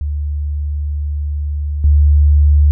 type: tone with level steps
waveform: sine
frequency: 73.42 Hz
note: D2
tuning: in tune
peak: -16 / -6 dBFS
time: 0.01-2.71 s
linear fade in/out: 0 ms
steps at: 1.84 s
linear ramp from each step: 2 ms
effects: none